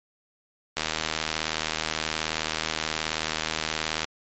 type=click train; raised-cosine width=0.2 ms; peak=-8 dBFS; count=259; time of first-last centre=0.77-4.044 s; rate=78.8 Hz; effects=MP3 32 kbps